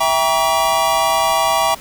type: chord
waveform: square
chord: E diminished seventh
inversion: none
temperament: just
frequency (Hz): 659.3 / 791.1 / 949.3 / 1139.2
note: E5 / G5 / Bb5 / Db6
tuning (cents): 0 / +16 / +31 / +47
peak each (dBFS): -20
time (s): 0-1.75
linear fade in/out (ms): 10
effects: pink hiss -37 dBFS RMS until 1.8 s